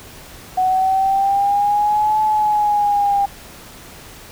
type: exponential two-way sweep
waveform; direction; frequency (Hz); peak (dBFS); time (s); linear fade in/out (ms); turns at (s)
sine; up then down; 740 to 862 to 798; -13; 0.57-3.26; 10; 2.21
effects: pink hiss -39 dBFS RMS until 4.31 s